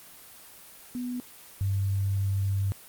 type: tone pair in turn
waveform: sine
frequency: 246.9 / 97.98 Hz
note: B3 / G2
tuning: 0 / 0 cents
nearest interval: octave + major third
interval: 1600 cents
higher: first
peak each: -30 / -24 dBFS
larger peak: second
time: 0.95-1.2 / 1.61-2.72 s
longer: second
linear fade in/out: 0 ms
effects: white hiss -49 dBFS RMS until 2.88 s + Opus 24 kbps